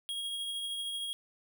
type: tone with tremolo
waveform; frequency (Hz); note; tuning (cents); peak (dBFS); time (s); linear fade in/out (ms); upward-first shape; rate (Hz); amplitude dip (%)
square; 3282; G#7; -21; -34; 0.09-1.13; 0; triangle; 13; 30
effects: none